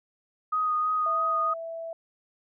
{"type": "tone with vibrato", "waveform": "sine", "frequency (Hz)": 1244.5, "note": "D#6", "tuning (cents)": 0, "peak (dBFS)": -23, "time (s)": [0.52, 1.54], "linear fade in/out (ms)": 10, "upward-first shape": "sine", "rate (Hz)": 3.1, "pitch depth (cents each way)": 15}
{"type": "tone", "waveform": "sine", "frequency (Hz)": 660, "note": "E5", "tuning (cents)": 2, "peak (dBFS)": -33, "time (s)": [1.06, 1.93], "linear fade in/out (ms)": 2}
{"effects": []}